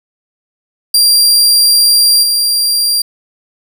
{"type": "tone with level steps", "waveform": "sawtooth", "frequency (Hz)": 4754, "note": "D8", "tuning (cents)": 20, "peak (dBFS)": [-3, -7], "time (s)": [0.94, 3.02], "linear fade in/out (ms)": 5, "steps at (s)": 2.22, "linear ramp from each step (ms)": 20, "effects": []}